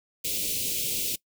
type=band-stop noise; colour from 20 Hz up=white; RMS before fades=-29 dBFS; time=0.24-1.16 s; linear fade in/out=10 ms; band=550 to 2400 Hz; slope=48 dB/octave; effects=noise-tail reverb RT60 0.1 s tail -21 dB re dry